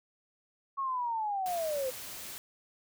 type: linear sweep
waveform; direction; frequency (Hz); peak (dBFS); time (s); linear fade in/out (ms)
sine; down; 1108.7 to 500; -30; 0.77-1.91; 20
type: noise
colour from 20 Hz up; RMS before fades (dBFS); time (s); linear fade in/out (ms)
white; -43; 1.46-2.38; 0
effects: none